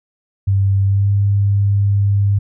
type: tone with pitch glide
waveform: sine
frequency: 98 to 100.46 Hz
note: G2 to G2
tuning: 0 to +43 cents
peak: -11 dBFS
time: 0.47-2.39 s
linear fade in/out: 10 ms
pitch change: +43 cents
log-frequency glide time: 0.86-1.09 s
effects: none